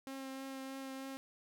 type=tone with vibrato; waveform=sawtooth; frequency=267.6 Hz; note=C4; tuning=39 cents sharp; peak=-39 dBFS; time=0.07-1.17 s; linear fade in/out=0 ms; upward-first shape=triangle; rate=3.2 Hz; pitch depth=15 cents each way; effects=none